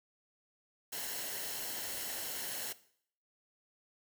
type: noise with comb filter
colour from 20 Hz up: white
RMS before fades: -40 dBFS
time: 0.92-2.73 s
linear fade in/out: 10 ms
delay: 0.83 ms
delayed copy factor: -0.5
effects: noise-tail reverb RT60 0.6 s tail -17 dB re dry